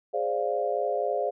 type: chord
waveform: sine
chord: D half-diminished seventh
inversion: second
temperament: equal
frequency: 415.3 / 523.3 / 587.3 / 698.5 Hz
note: Ab4 / C5 / D5 / F5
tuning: 0 / 0 / 0 / 0 cents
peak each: -31 / -30 / -30 / -30 dBFS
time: 0.13-1.31 s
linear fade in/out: 20 ms
effects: none